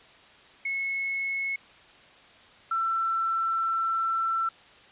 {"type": "tone pair in turn", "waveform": "sine", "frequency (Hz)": [2188, 1340.3], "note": ["C#7", "E6"], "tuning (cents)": [-23, 28], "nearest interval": "minor sixth", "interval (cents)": 849, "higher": "first", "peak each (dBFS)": [-27, -24], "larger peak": "second", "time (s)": [[0.65, 1.56], [2.71, 4.49]], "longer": "second", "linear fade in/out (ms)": 5, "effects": ["white hiss -53 dBFS RMS until 4.91 s", "resampled to 8000 Hz"]}